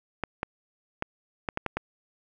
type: clicks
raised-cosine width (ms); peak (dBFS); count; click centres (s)
0.5; -13; 7; 0.237 / 0.431 / 1.024 / 1.488 / 1.574 / 1.663 / 1.77
effects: none